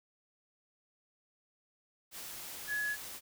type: tone in noise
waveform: sine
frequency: 1690 Hz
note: G#6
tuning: 30 cents sharp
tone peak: -32 dBFS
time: 2.67-2.97 s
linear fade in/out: 50 ms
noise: white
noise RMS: -45 dBFS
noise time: 2.11-3.21 s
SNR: +10 dB
effects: none